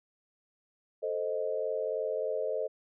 sine chord, A diminished, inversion none, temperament equal, 440 / 523.3 / 622.3 Hz, A4 / C5 / Eb5, 0 / 0 / 0 cents, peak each -34 dBFS, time 1.02-2.68 s, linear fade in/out 20 ms, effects none

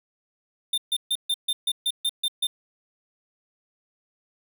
square tone bursts, 3605 Hz, A7, 41 cents sharp, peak -22 dBFS, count 10, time 0.73-2.47 s, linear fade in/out 5 ms, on 48 ms, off 140 ms, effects none

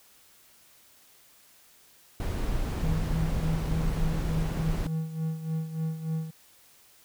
brown noise, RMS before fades -29 dBFS, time 2.2-4.87 s, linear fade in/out 2 ms
triangle tone with tremolo, 159.9 Hz, D#3, 48 cents sharp, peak -24 dBFS, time 2.83-6.31 s, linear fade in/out 10 ms, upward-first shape sine, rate 3.4 Hz, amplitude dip 70%
effects white hiss -58 dBFS RMS until 7.04 s

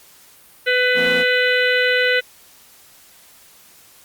harmonic tone, 499.2 Hz, B4, 19 cents sharp, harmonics 1 / 3 / 4 / 5 / 6 / 7 / 8, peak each -19 / -19 / -20 / -25 / -25 / -33 / -29 dBFS, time 0.66-2.21 s, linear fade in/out 20 ms
sawtooth chord, F suspended fourth, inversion none, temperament equal with one note detuned, 173.41 / 233.1 / 261.6 Hz, F3 / Bb3 / C4, -12 / 0 / 0 cents, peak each -27 / -26 / -26 dBFS, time 0.94-1.25 s, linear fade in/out 50 ms
effects white hiss -48 dBFS RMS until 4.04 s + Opus 48 kbps

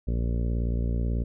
harmonic tone, 58.27 Hz, A#1, in tune, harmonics 1 / 2 / 3 / 4 / 5 / 6 / 7 / 8 / 9 / 10, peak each -25 / -31 / -36 / -36 / -43 / -46 / -43 / -45 / -49 / -49 dBFS, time 0.07-1.24 s, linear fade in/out 10 ms, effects none

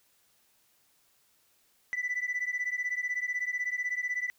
sine beating tone pair, 1975.5 / 1991.5 Hz, B6 / B6, 0 / +14 cents, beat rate 16 Hz, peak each -31 dBFS, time 1.93-4.3 s, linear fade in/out 0 ms, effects tanh soft clip ceiling -26 dBFS + white hiss -68 dBFS RMS until 4.38 s

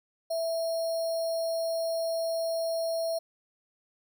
sine tone with sample-and-hold, 659.3 Hz, E5, in tune, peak -27 dBFS, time 0.3-3.19 s, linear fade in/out 10 ms, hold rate 4900 Hz, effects none

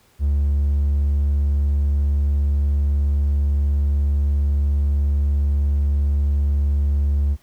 triangle tone, 71.5 Hz, D2, 46 cents flat, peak -13 dBFS, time 0.19-7.37 s, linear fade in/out 50 ms, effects tanh soft clip ceiling -9 dBFS + pink hiss -57 dBFS RMS until 7.42 s

